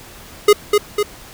square tone with echo, 415.3 Hz, G#4, in tune, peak -6 dBFS, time 0.48-0.53 s, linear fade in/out 5 ms, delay 250 ms, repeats 2, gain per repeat -4 dB, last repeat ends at 1.03 s, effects pink hiss -39 dBFS RMS until 1.33 s

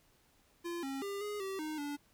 square tone with pitch steps, 343.8 / 271.3 / 399.6 / 415.1 / 385.9 / 309 / 289.1 Hz, F4 / C#4 / G4 / G#4 / G4 / D#4 / D4, -27 / -37 / +33 / -1 / -27 / -12 / -27 cents, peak -38 dBFS, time 0.64-1.97 s, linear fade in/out 20 ms, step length 190 ms, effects pink hiss -69 dBFS RMS until 2.13 s

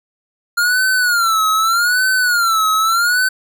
square tone with vibrato, 1396.9 Hz, F6, in tune, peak -13 dBFS, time 0.57-3.29 s, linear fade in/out 10 ms, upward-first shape sine, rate 0.82 Hz, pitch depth 150 cents each way, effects none

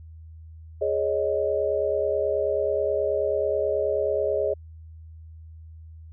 sine chord, Ab suspended fourth, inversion none, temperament just, 415.3 / 553.7 / 623 Hz, Ab4 / Db5 / Eb5, 0 / -2 / +2 cents, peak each -26 dBFS, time 0.81-4.54 s, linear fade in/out 10 ms, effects added 80 Hz sine -41 dBFS peak until 6.12 s

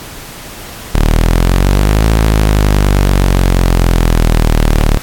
sawtooth exponential two-way sweep, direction up then down, 36.71 to 55 to 36.71 Hz, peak -3 dBFS, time 0.94-4.98 s, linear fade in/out 10 ms, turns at 2.09 s, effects pink hiss -29 dBFS RMS until 5.02 s + AAC 64 kbps

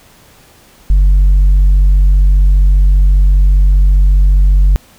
triangle tone with tanh clipping, 47.45 Hz, F#1, 44 cents sharp, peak -5 dBFS, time 0.9-4.76 s, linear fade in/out 0 ms, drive 7 dB, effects pink hiss -44 dBFS RMS until 4.98 s

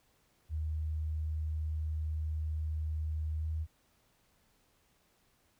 sine tone with pitch glide, 77.78 to 78.91 Hz, D#2 to D#2, 0 to +25 cents, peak -32 dBFS, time 0.49-3.67 s, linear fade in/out 50 ms, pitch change +25 cents, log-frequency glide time 3.38-3.46 s, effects pink hiss -71 dBFS RMS until 5.59 s

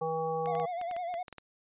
harmonic tone, 161.1 Hz, E3, 39 cents flat, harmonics 1 / 3 / 5 / 7, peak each -40 / -32 / -34 / -40 dBFS, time 0.01-0.66 s, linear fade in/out 10 ms
clicks, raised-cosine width 0.3 ms, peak -28 dBFS, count 10, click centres 0.459 / 0.552 / 0.599 / 0.814 / 0.912 / 0.965 / 1.141 / 1.282 / 1.327 / 1.383 s
triangle tone with vibrato, 701 Hz, F5, 6 cents sharp, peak -31 dBFS, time 0.47-1.23 s, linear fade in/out 5 ms, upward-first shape sine, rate 9.8 Hz, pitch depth 75 cents each way
effects resampled to 8000 Hz

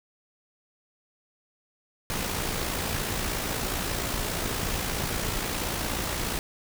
pink noise with amplitude modulation, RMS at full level -28 dBFS, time 2.1-6.39 s, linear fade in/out 0 ms, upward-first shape sine, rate 56.9 Hz, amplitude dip 40%, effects none

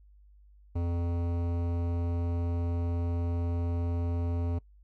sine tone with hard clipping, 85.8 Hz, F2, 30 cents flat, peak -30 dBFS, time 0.75-4.59 s, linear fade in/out 10 ms, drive 16 dB, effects noise-tail reverb RT60 0.1 s tail -22 dB re dry + added 50 Hz sine -54 dBFS peak until 4.83 s

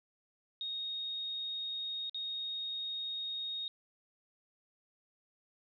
sine tone with dropouts, 3729 Hz, A#7, in tune, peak -36 dBFS, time 0.61-3.68 s, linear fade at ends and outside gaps 1 ms, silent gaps 2.096-2.145 s, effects none

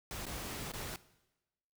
pink noise with dropouts, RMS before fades -42 dBFS, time 0.11-0.96 s, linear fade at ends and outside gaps 1 ms, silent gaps 0.255-0.266 / 0.718-0.736 s, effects noise-tail reverb RT60 1.0 s tail -18 dB re dry

